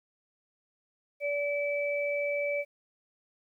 sine tone pair together, 576.8 / 2307 Hz, D5 / D7, -31 / -31 cents, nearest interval 2 octaves, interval 2400 cents, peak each -29 / -33 dBFS, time 1.2-2.65 s, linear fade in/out 50 ms, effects 11-bit

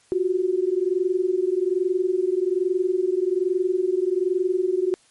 sine tone pair together, 357.2 / 378.4 Hz, F4 / F#4, +39 / +39 cents, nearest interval minor second, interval 100 cents, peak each -22 dBFS, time 0.12-4.94 s, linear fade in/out 0 ms, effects white hiss -58 dBFS RMS until 5.1 s + MP3 48 kbps

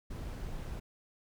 brown noise, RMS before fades -40 dBFS, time 0.1-0.8 s, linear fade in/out 10 ms, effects none

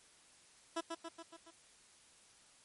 15% pulse tone with echo, 331.5 Hz, E4, 10 cents sharp, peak -29 dBFS, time 0.76-0.81 s, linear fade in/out 10 ms, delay 140 ms, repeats 5, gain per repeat -4 dB, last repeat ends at 1.51 s, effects white hiss -64 dBFS RMS until 2.64 s + MP3 48 kbps

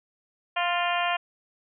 harmonic tone with a mistuned harmonic, 349.2 Hz, F4, in tune, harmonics 2 / 3 / 4 / 5 / 6 / 7 / 8 / 9, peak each -27 / -30 / -33 / -33 / -38 / -33 / -33 / -37 dBFS, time 0.56-1.17 s, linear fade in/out 10 ms, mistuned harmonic 5, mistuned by +24 cents, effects none

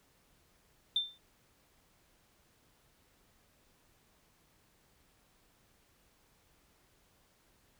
sine tone with exponential decay, 3572 Hz, A7, 25 cents sharp, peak -24 dBFS, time 0.96-1.18 s, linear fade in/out 2 ms, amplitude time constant 46 ms, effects tanh soft clip ceiling -20 dBFS + pink hiss -69 dBFS RMS until 7.79 s

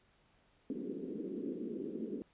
pink band-pass noise, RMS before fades -41 dBFS, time 0.7-2.22 s, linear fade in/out 0 ms, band 200 to 430 Hz, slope 48 dB/octave, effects pink hiss -70 dBFS RMS until 2.33 s + resampled to 8000 Hz

